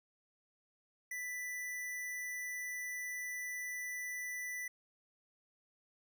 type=tone; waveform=square; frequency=1982 Hz; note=B6; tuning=6 cents sharp; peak=-40 dBFS; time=1.11-4.68 s; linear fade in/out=5 ms; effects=none